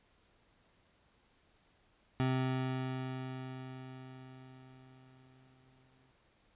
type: tone with exponential decay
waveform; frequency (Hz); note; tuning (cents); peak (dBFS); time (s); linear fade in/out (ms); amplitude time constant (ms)
25% pulse; 130; C3; -11; -25; 2.2-6.11; 0; 850
effects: pink hiss -70 dBFS RMS until 6.55 s + resampled to 8000 Hz